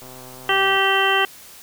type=click train; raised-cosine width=1 ms; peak=-28 dBFS; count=97; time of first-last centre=0.02-0.77 s; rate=128 Hz
type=harmonic tone; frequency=388.7 Hz; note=G4; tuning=15 cents flat; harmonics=1 / 2 / 3 / 4 / 5 / 7 / 8; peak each=-23 / -23 / -23 / -23 / -23 / -23 / -23 dBFS; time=0.49-1.25 s; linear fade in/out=2 ms
effects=white hiss -43 dBFS RMS until 1.62 s